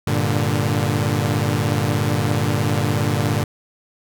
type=chord; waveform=sawtooth; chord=G minor; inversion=none; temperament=equal with one note detuned; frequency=99.6 / 116.54 / 146.83 Hz; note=G2 / Bb2 / D3; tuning=+28 / 0 / 0 cents; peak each=-18 dBFS; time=0.07-3.44 s; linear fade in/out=5 ms; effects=none